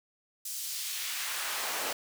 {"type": "noise with high-pass filter sweep", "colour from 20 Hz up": "pink", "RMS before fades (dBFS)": -35, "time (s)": [0.45, 1.93], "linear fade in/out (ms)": 5, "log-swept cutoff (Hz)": [6900, 500], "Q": 0.85, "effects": []}